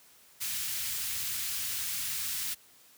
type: band-stop noise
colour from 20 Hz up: white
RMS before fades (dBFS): -34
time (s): 0.4-2.55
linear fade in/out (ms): 20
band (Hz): 120 to 1900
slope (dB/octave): 12
effects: white hiss -59 dBFS RMS until 2.97 s + high-pass 60 Hz 12 dB/octave